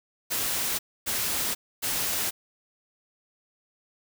white noise bursts, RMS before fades -28 dBFS, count 3, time 0.3-2.31 s, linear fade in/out 20 ms, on 490 ms, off 270 ms, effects none

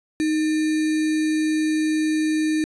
sine tone with sample-and-hold, 311.1 Hz, D#4, in tune, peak -18 dBFS, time 0.2-2.64 s, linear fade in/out 0 ms, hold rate 2100 Hz, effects resampled to 24000 Hz

